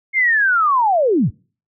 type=linear sweep; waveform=sine; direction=down; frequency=2158 to 67.8 Hz; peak=-12 dBFS; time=0.13-1.31 s; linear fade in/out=50 ms; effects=noise-tail reverb RT60 0.4 s tail -26 dB re dry